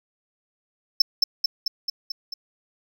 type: tone with echo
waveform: triangle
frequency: 5290 Hz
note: E8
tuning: 5 cents sharp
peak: -10 dBFS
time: 1-1.02 s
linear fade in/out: 5 ms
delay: 220 ms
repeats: 6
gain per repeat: -3 dB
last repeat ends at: 2.34 s
effects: none